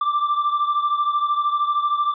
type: beating tone pair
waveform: triangle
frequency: 1174.7 / 1187.7 Hz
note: D6 / D6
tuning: 0 / +19 cents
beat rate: 13 Hz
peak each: -17 / -22 dBFS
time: 0.01-2.14 s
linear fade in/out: 5 ms
effects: tanh soft clip ceiling -9 dBFS + resampled to 11025 Hz